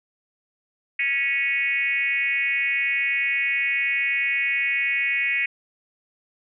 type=tone with frequency modulation; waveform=sine; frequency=2214 Hz; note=C#7; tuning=3 cents flat; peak=-20 dBFS; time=0.99-5.46 s; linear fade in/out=5 ms; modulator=279 Hz; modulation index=1.2; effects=none